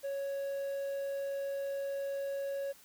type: tone with quantisation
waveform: triangle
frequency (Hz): 554.4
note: C#5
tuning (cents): 0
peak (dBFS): -32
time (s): 0.03-2.73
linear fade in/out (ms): 20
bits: 10
effects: white hiss -59 dBFS RMS until 2.84 s